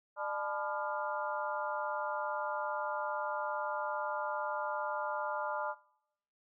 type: harmonic tone with a mistuned harmonic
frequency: 200 Hz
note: G3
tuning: 35 cents sharp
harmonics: 3 / 4 / 5 / 6 / 7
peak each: -39 / -40 / -41 / -42 / -42 dBFS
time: 0.16-5.75 s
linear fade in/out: 50 ms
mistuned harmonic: 4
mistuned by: +130 cents
effects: noise-tail reverb RT60 0.8 s tail -22 dB re dry